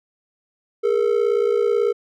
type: ring-modulated tone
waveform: triangle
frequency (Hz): 440.2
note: A4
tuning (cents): +1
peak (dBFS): -11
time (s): 0.83-1.93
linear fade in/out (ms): 20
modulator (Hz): 29.1
effects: none